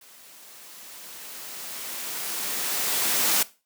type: noise with level ramp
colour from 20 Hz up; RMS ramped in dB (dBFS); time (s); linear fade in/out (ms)
white; -51 to -21; 0.01-3.43; 5
effects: noise-tail reverb RT60 0.3 s tail -18 dB re dry + high-pass 200 Hz 12 dB/octave